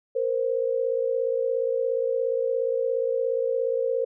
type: tone pair together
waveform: sine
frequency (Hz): 466.2 / 523.3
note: A#4 / C5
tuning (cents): 0 / 0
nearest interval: major second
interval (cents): 200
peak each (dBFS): -25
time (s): 0.15-4.05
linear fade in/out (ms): 10
effects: none